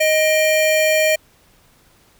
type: tone pair together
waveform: square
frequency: 623.9 / 2381 Hz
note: D#5 / D7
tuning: +5 / +23 cents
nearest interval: octave + major seventh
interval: 2318 cents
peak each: -15 / -20 dBFS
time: 0-1.16 s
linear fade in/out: 10 ms
effects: pink hiss -54 dBFS RMS until 2.19 s